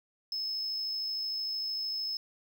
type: tone with amplitude modulation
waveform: sine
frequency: 5200 Hz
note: E8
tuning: 24 cents flat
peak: -28 dBFS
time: 0.32-2.17 s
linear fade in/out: 2 ms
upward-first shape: sine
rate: 53.2 Hz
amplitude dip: 35%
effects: tanh soft clip ceiling -30 dBFS + 10-bit